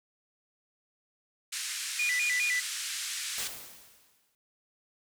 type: band-pass noise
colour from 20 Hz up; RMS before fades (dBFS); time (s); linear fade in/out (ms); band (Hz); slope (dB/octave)
white; -36; 1.52-3.48; 10; 1600 to 9100; 24
type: tone with vibrato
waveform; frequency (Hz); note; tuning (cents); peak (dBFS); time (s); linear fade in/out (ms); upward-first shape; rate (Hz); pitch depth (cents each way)
triangle; 2200; C#7; -14; -25; 1.99-2.6; 5; square; 4.9; 180
type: noise with exponential decay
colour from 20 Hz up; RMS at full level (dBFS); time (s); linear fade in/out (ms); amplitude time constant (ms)
white; -36; 3.38-4.35; 1; 210
effects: none